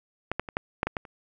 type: clicks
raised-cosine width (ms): 0.5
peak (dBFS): -12 / -12 / -22 / -11 / -9 / -12 / -14 / -30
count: 8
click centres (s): 0.316 / 0.396 / 0.488 / 0.569 / 0.831 / 0.87 / 0.968 / 1.052
effects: none